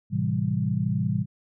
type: chord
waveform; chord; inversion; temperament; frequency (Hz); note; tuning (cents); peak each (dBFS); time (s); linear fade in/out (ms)
sine; A minor seventh; none; equal; 110 / 130.81 / 164.81 / 196; A2 / C3 / E3 / G3; 0 / 0 / 0 / 0; -28; 0.1-1.26; 50
effects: none